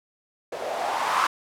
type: noise with low-pass filter sweep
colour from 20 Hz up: violet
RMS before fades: -26 dBFS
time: 0.52-1.27 s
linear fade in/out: 5 ms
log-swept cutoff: 520 to 1200 Hz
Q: 3.7
effects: none